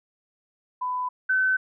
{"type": "tone pair in turn", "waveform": "sine", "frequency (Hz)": [1000, 1522.9], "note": ["B5", "F#6"], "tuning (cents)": [21, 49], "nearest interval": "perfect fifth", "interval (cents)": 728, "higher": "second", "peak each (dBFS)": [-25, -19], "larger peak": "second", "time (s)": [[0.81, 1.09], [1.29, 1.57]], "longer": "neither", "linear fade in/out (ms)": 10, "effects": []}